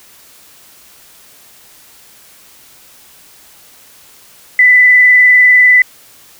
sine tone with vibrato, 1993 Hz, B6, 15 cents sharp, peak -3 dBFS, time 4.59-5.82 s, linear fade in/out 2 ms, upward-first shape sine, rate 20 Hz, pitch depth 23 cents each way, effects white hiss -42 dBFS RMS until 6.39 s

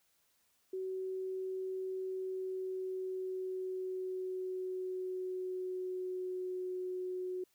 sine tone with pitch glide, 376.4 to 367 Hz, F#4 to F#4, +30 to -14 cents, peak -36 dBFS, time 0.73-7.44 s, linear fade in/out 5 ms, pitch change -44 cents, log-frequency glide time 1.93-6.74 s, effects white hiss -74 dBFS RMS until 7.54 s

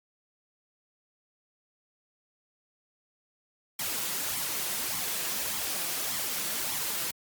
white noise with flanger, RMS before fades -32 dBFS, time 3.79-7.11 s, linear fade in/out 5 ms, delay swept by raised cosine 0.91 to 6.01 ms, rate 1.7 Hz, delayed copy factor +0.6, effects high-pass 80 Hz 12 dB/octave + Opus 48 kbps

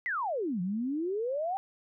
sine exponential two-way sweep, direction down then up, 2070 to 172.3 to 795 Hz, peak -29 dBFS, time 0.06-1.57 s, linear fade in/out 0 ms, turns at 0.61 s, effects none

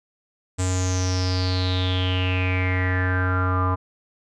square tone with low-pass filter sweep, 92.1 Hz, F#2, 7 cents flat, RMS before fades -22 dBFS, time 0.58-3.76 s, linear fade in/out 20 ms, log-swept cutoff 7800 to 1100 Hz, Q 9, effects none

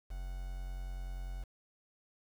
triangle tone with quantisation, 45.1 Hz, F#1, 44 cents flat, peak -36 dBFS, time 0.1-1.44 s, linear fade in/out 10 ms, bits 9, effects none

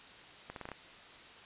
accelerating click train, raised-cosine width 0.5 ms, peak -27 dBFS, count 6, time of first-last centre 0.5-0.717 s, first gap 62 ms, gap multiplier 0.82, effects white hiss -53 dBFS RMS until 1.45 s + resampled to 8000 Hz

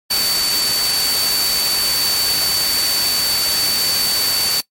sine tone in noise, 4537 Hz, C#8, 39 cents sharp, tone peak -17 dBFS, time 0.1-4.61 s, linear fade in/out 10 ms, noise white, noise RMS -20 dBFS, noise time 0.1-4.61 s, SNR 0 dB, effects noise-tail reverb RT60 0.1 s tail -20 dB re dry + MP3 64 kbps

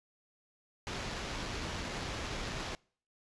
pink noise with sample-and-hold, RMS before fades -39 dBFS, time 0.87-2.75 s, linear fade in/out 0 ms, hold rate 8820 Hz, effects noise-tail reverb RT60 0.5 s tail -26 dB re dry + resampled to 22050 Hz

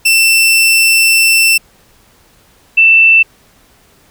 sawtooth / sine tone pair in turn, 2680 / 2666 Hz, E7 / E7, +28 / +19 cents, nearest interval unison, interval 9 cents, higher first, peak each -3 dBFS, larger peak neither, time 0.05-1.58 / 2.77-3.23 s, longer first, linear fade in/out 10 ms, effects pink hiss -48 dBFS RMS until 4.1 s

